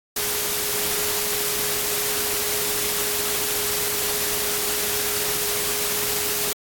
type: tone in noise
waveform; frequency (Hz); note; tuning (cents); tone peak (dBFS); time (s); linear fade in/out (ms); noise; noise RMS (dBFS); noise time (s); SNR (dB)
sine; 415.5; G#4; +1; -33; 0.16-6.53; 5; white; -24; 0.16-6.53; -12
effects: AAC 64 kbps